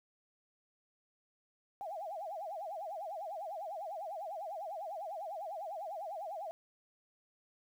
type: tone with vibrato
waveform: sine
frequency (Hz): 720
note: F#5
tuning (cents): -47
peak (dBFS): -39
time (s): 1.81-6.51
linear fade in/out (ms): 0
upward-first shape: sine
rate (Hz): 10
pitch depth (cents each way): 250
effects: 11-bit